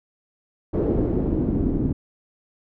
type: noise with low-pass filter sweep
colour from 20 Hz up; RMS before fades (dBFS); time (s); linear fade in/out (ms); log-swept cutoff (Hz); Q
pink; -22; 0.73-1.93; 10; 430 to 250; 2.2
effects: none